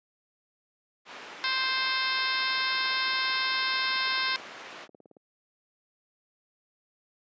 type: low-pass noise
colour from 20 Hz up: white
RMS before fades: -44 dBFS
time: 1.05-4.88 s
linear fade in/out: 50 ms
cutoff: 2400 Hz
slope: 12 dB/octave
type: harmonic tone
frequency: 523.3 Hz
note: C5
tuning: in tune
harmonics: 2 / 3 / 4 / 5 / 6 / 7 / 8 / 9 / 10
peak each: -33 / -32 / -33 / -36 / -39 / -34 / -35 / -39 / -36 dBFS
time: 1.44-4.36 s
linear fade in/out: 0 ms
type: click train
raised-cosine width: 2 ms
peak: -36 dBFS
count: 45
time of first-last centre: 2.75-5.168 s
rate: 18.2 Hz
effects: high-pass 300 Hz 12 dB/octave + resampled to 16000 Hz